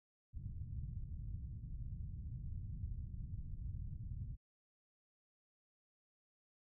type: low-pass noise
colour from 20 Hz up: white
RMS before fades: -45 dBFS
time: 0.33-4.37 s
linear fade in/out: 50 ms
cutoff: 120 Hz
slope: 24 dB/octave
effects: none